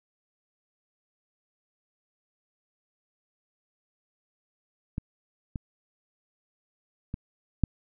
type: clicks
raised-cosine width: 5 ms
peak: -18 / -20 / -20 / -9 dBFS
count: 4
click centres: 4.981 / 5.558 / 7.141 / 7.637 s
effects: none